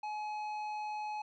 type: tone with tanh clipping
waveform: sine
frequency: 847 Hz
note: G#5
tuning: 34 cents sharp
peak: -38 dBFS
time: 0.03-1.22 s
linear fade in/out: 5 ms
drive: 10 dB
effects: none